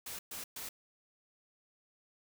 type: noise bursts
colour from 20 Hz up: white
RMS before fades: -43 dBFS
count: 3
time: 0.06-0.69 s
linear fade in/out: 5 ms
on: 130 ms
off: 120 ms
effects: none